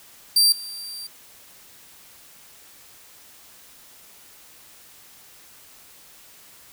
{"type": "tone with level steps", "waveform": "sawtooth", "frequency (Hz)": 4699, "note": "D8", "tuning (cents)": 0, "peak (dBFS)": [-11, -30], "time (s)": [0.36, 1.07], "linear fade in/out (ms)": 5, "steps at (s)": 0.52, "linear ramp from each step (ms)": 2, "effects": ["white hiss -49 dBFS RMS until 6.72 s"]}